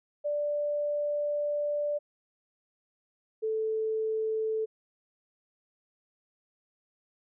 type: tone pair in turn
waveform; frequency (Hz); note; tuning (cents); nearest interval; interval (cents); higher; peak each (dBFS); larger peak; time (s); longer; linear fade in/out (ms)
sine; 587.3 / 439; D5 / A4; 0 / -4; perfect fourth; 504; first; -27; neither; 0.24-1.99 / 3.42-4.66; first; 20
effects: none